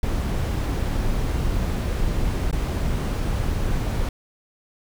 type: noise with dropouts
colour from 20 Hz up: brown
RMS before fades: -23 dBFS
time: 0.03-4.09 s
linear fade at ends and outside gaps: 2 ms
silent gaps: 2.512-2.527 s
effects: none